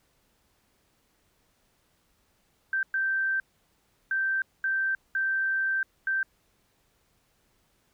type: tone bursts at uneven times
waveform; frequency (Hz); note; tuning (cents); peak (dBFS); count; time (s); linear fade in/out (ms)
sine; 1562; G6; -7; -24; 6; 2.73-2.83 / 2.94-3.4 / 4.11-4.42 / 4.64-4.95 / 5.15-5.83 / 6.07-6.23; 2
effects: pink hiss -69 dBFS RMS until 7.93 s